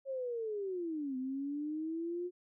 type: linear two-way sweep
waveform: sine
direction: down then up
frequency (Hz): 548 to 254.6 to 360.5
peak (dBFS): -35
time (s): 0.05-2.31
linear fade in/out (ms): 50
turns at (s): 1.17
effects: none